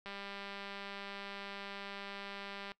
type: click train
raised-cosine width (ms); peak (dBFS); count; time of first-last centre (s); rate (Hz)
0.3; -29; 530; 0.06-2.718; 199
effects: noise-tail reverb RT60 0.1 s tail -22 dB re dry